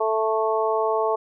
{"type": "harmonic tone", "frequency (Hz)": 220, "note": "A3", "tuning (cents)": 0, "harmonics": [2, 3, 4, 5], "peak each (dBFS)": [-23, -25, -26, -27], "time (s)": [0, 1.16], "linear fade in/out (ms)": 10, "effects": []}